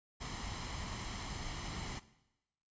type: noise with comb filter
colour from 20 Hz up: pink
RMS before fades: -42 dBFS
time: 0.2-2 s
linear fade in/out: 20 ms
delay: 0.97 ms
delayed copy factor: +0.5
effects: noise-tail reverb RT60 0.9 s tail -17 dB re dry + resampled to 16000 Hz